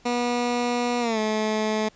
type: tone with pitch glide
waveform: 15% pulse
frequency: 242.4 to 216 Hz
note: B3 to A3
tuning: -32 to -32 cents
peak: -16 dBFS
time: 0.05-1.89 s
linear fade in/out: 10 ms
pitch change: -200 cents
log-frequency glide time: 1-1.19 s
effects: pink hiss -56 dBFS RMS until 1.95 s + resampled to 16000 Hz